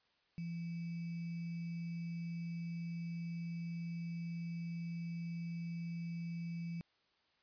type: tone with sample-and-hold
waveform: sine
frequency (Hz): 169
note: E3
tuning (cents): +43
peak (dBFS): -39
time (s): 0.38-6.81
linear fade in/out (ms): 0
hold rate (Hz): 2450
effects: white hiss -75 dBFS RMS until 7.42 s + resampled to 11025 Hz